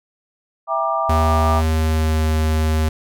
sine chord, E half-diminished seventh, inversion none, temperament just, 659.3 / 791.1 / 949.3 / 1186.7 Hz, E5 / G5 / Bb5 / D6, 0 / +16 / +31 / +18 cents, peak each -22 / -24 / -25 / -21 dBFS, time 0.67-1.63 s, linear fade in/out 50 ms
square tone with pitch glide, 79.5 to 78.45 Hz, D#2 to D#2, +38 to +15 cents, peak -16 dBFS, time 1.09-2.89 s, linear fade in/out 5 ms, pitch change -23 cents, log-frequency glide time 1.64-2.26 s
effects none

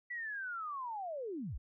sine linear sweep, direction down, 1975.5 to 32.06 Hz, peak -38 dBFS, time 0.1-1.58 s, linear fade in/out 10 ms, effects none

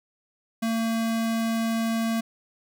square tone, 226.6 Hz, A#3, 49 cents flat, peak -24 dBFS, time 0.62-2.21 s, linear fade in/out 10 ms, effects none

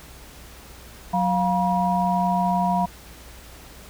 sine tone cluster, 183.6 / 704 / 961 Hz, F#3 / F5 / B5, -13 / +14 / -48 cents, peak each -23 dBFS, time 1.13-2.86 s, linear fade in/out 10 ms, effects added 60 Hz sine -46 dBFS peak until 3.89 s + pink hiss -45 dBFS RMS until 3.89 s

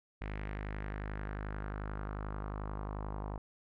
sawtooth tone with low-pass filter sweep, 51.3 Hz, G#1, 21 cents flat, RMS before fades -40 dBFS, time 0.21-3.38 s, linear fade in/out 5 ms, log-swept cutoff 2200 to 970 Hz, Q 2.7, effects none

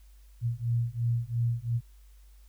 sine beating tone pair, 116.54 / 119.44 Hz, A#2 / A#2, 0 / +43 cents, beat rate 2.9 Hz, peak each -29 dBFS, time 0.41-1.81 s, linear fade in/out 50 ms, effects added 50 Hz sine -51 dBFS peak until 2.48 s + white hiss -67 dBFS RMS until 2.48 s

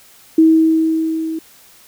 sine tone with level ramp, 321 Hz, E4, 46 cents flat, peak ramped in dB -5 to -20 dBFS, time 0.38-1.39 s, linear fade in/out 5 ms, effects white hiss -46 dBFS RMS until 1.87 s

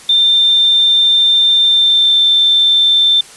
sine tone with pitch glide, 3587 to 3560 Hz, A7 to A7, +33 to +20 cents, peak -7 dBFS, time 0.09-3.21 s, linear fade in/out 5 ms, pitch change -13 cents, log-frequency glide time 1.63-2.22 s, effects white hiss -37 dBFS RMS until 3.36 s + resampled to 24000 Hz

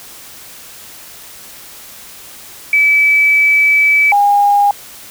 sine tone pair in turn, 2300 / 813.2 Hz, D7 / G#5, -37 / -37 cents, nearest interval octave + tritone, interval 1800 cents, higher first, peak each -7 dBFS, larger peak neither, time 2.73-4.12 / 4.12-4.71 s, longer first, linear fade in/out 2 ms, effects white hiss -35 dBFS RMS until 5.1 s

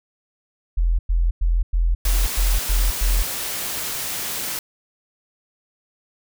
sine tone bursts, 42.31 Hz, E1, 46 cents sharp, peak -15 dBFS, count 8, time 0.77-3.23 s, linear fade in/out 10 ms, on 220 ms, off 100 ms
white noise, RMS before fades -27 dBFS, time 2.05-4.59 s, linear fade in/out 2 ms
effects none

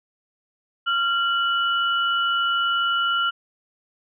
sine tone pair together, 1383 / 2951 Hz, F6 / F#7, -17 / -5 cents, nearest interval octave + minor second, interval 1312 cents, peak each -20 / -25 dBFS, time 0.86-3.31 s, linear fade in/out 20 ms, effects none

